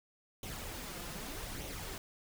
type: noise with flanger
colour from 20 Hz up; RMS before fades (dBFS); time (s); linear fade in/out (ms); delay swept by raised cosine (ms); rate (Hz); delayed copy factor
pink; -43; 0.43-1.98; 2; 0.31 to 5.81; 0.82; +0.5
effects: none